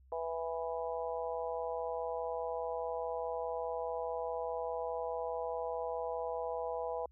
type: harmonic tone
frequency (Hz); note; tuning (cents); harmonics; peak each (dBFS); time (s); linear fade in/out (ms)
164.81; E3; 0; 3 / 4 / 5 / 6; -38 / -40 / -42 / -44; 0.12-7.06; 2
effects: added 65 Hz sine -59 dBFS peak until 7.11 s